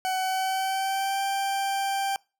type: tone with pitch glide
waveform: 40% pulse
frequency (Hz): 751 to 785.6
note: F#5 to G5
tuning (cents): +26 to +4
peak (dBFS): -24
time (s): 0.05-2.16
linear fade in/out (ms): 0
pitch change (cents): +78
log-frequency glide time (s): 0.18-1.23
effects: noise-tail reverb RT60 0.3 s tail -25 dB re dry